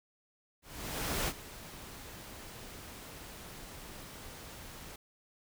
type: noise with ADSR envelope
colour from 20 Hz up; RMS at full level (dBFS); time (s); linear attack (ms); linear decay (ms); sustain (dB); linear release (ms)
pink; -32; 0.62-4.96; 650; 58; -16; 4
effects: none